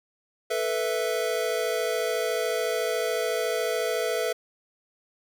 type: chord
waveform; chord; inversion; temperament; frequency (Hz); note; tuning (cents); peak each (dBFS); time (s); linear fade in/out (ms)
square; A suspended second; none; equal; 440 / 493.9 / 659.3; A4 / B4 / E5; 0 / 0 / 0; -30; 0.5-4.33; 10
effects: none